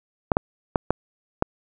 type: clicks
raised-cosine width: 1 ms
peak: -4 dBFS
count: 5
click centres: 0.318 / 0.369 / 0.758 / 0.906 / 1.424 s
effects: none